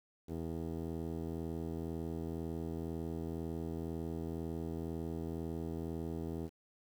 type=tone with low-pass filter; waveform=15% pulse; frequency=82 Hz; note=E2; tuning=9 cents flat; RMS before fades=-40 dBFS; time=0.27-6.5 s; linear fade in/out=50 ms; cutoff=500 Hz; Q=3; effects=10-bit